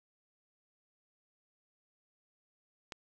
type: click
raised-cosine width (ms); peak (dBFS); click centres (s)
0.2; -24; 2.922
effects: none